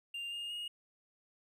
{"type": "tone with pitch steps", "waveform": "triangle", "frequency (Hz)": [2794, 2830, 2866], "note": ["F7", "F7", "F7"], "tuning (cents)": [0, 22, 44], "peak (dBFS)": -37, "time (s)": [0.14, 0.68], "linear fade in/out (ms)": 5, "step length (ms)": 180, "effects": []}